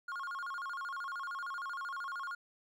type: tone with vibrato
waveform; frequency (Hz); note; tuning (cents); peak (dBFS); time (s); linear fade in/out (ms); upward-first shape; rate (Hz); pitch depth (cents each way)
triangle; 1244.5; D#6; 0; -36; 0.08-2.35; 5; square; 13; 230
effects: none